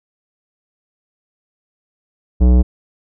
sine tone with tanh clipping, 61.6 Hz, B1, 4 cents flat, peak -9 dBFS, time 2.4-2.63 s, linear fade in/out 20 ms, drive 16 dB, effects none

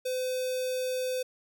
square tone with notch filter, 510 Hz, C5, 44 cents flat, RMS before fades -31 dBFS, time 0.05-1.23 s, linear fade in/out 10 ms, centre 1300 Hz, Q 0.85, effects none

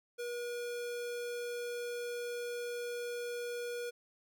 square tone, 480.8 Hz, B4, 46 cents flat, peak -38 dBFS, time 0.18-3.91 s, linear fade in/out 20 ms, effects none

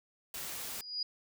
white noise, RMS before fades -41 dBFS, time 0.34-0.81 s, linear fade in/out 2 ms
sine tone with exponential growth, 4898 Hz, D#8, 28 cents flat, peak -30 dBFS, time 0.57-1.03 s, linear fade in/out 5 ms, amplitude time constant 100 ms
effects none

